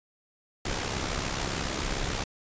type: noise with amplitude modulation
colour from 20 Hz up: pink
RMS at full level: -28 dBFS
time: 0.65-2.24 s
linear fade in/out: 5 ms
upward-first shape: sine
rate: 66.9 Hz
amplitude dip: 60%
effects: resampled to 16000 Hz